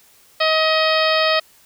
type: harmonic tone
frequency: 632 Hz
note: D#5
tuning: 27 cents sharp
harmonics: 1 / 2 / 3 / 4 / 5 / 6 / 7 / 8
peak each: -18 / -21 / -23 / -24 / -25 / -26 / -26 / -27 dBFS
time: 0.4-1.4 s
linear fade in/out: 10 ms
effects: white hiss -52 dBFS RMS until 1.65 s